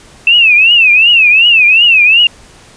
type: tone with vibrato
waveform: sine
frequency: 2637 Hz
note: E7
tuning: in tune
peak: -3 dBFS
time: 0.27-2.27 s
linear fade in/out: 2 ms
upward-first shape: triangle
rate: 2.7 Hz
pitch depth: 190 cents each way
effects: pink hiss -39 dBFS RMS until 2.76 s + resampled to 22050 Hz